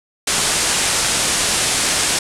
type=low-pass noise; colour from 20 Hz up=white; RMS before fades=-18 dBFS; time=0.27-2.19 s; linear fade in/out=5 ms; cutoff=10000 Hz; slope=48 dB/octave; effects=none